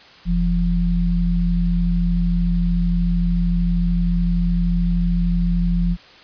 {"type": "tone pair together", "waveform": "sine", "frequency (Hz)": [43.35, 173.4], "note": ["F1", "F3"], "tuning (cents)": [-12, -12], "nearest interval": "2 octaves", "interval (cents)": 2400, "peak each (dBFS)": -18, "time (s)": [0.25, 5.97], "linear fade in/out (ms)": 50, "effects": ["white hiss -45 dBFS RMS until 6.23 s", "resampled to 11025 Hz"]}